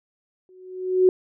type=tone with exponential growth; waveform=sine; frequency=370 Hz; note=F#4; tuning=in tune; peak=-10 dBFS; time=0.49-1.09 s; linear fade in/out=1 ms; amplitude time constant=130 ms; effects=none